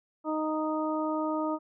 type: harmonic tone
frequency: 310.4 Hz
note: D#4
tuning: 4 cents flat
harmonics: 1 / 2 / 3 / 4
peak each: -30 / -33 / -35 / -36 dBFS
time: 0.24-1.59 s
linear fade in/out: 50 ms
effects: none